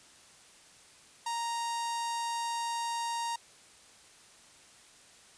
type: tone with notch filter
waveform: sawtooth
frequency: 932.3 Hz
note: A#5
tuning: in tune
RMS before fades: -34 dBFS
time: 1.26-3.36 s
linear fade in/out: 5 ms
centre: 2200 Hz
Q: 1.3
effects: white hiss -57 dBFS RMS until 5.37 s + resampled to 22050 Hz